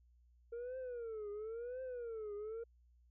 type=tone with vibrato; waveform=sine; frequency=461.6 Hz; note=A#4; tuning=17 cents flat; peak=-39 dBFS; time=0.52-2.64 s; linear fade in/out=10 ms; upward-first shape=triangle; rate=0.96 Hz; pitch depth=220 cents each way; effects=tanh soft clip ceiling -41 dBFS + added 60 Hz sine -65 dBFS peak until 3.1 s